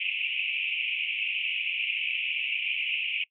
white band-pass noise, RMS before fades -30 dBFS, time 0-3.24 s, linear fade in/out 5 ms, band 2300 to 2900 Hz, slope 96 dB/octave, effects noise-tail reverb RT60 0.1 s tail -23 dB re dry

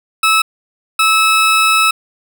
20% pulse tone bursts at uneven times, 1300 Hz, E6, 24 cents flat, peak -4 dBFS, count 2, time 0.23-0.42 / 0.99-1.91 s, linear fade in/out 5 ms, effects none

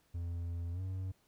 triangle tone with pitch glide, 85.6 to 93.89 Hz, F2 to F#2, -34 to +26 cents, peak -34 dBFS, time 0.14-1.12 s, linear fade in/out 10 ms, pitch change +160 cents, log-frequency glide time 0.72-0.81 s, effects pink hiss -72 dBFS RMS until 1.27 s

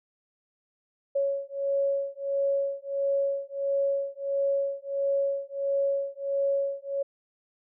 sine beating tone pair, 554.4 / 555.9 Hz, C#5 / C#5, 0 / +5 cents, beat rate 1.5 Hz, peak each -28 / -28 dBFS, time 1.15-7.03 s, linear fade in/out 10 ms, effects none

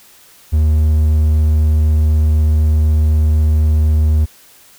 triangle tone, 77 Hz, D#2, 17 cents flat, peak -7 dBFS, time 0.52-4.26 s, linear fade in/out 20 ms, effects white hiss -45 dBFS RMS until 4.78 s

